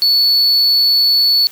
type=tone; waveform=triangle; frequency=4435 Hz; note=C#8; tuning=in tune; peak=-8 dBFS; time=0.02-1.47 s; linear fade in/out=0 ms; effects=white hiss -39 dBFS RMS until 1.51 s